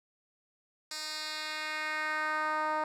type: tone with band-pass filter sweep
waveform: 10% pulse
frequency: 308.4 Hz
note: D#4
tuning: 15 cents flat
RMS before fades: -34 dBFS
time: 0.91-2.84 s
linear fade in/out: 2 ms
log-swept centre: 5800 to 880 Hz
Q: 1.6
effects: none